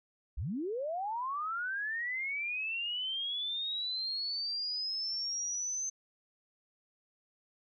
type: linear sweep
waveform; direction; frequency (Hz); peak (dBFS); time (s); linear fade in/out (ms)
sine; up; 43.14 to 6250; -33; 0.37-5.9; 10
effects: none

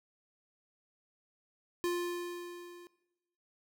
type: tone with level ramp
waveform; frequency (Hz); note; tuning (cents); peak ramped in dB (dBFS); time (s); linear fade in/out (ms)
square; 350.2; F4; +5; -30 to -51; 1.84-2.87; 0
effects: noise-tail reverb RT60 0.9 s tail -18 dB re dry

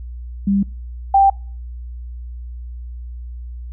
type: tone pair in turn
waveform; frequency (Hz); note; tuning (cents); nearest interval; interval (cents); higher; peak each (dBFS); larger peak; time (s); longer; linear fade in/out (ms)
sine; 198.4 / 786.3; G3 / G5; +21 / +5; 2 octaves; 2384; second; -13 / -8; second; 0.47-0.63 / 1.14-1.3; neither; 5
effects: noise-tail reverb RT60 0.4 s tail -26 dB re dry + added 60 Hz sine -28 dBFS peak until 3.72 s

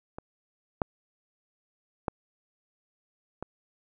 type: clicks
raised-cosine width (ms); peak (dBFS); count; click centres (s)
1; -24 / -11 / -13 / -21; 4; 0.185 / 0.818 / 2.082 / 3.426
effects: none

